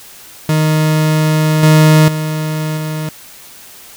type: tone with level steps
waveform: 40% pulse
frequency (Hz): 155.3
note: D#3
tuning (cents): -3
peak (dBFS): -9 / -4 / -15 / -17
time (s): 0.49-3.09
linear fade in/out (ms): 2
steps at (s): 1.63 / 2.08 / 2.77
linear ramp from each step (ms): 2
effects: white hiss -37 dBFS RMS until 3.96 s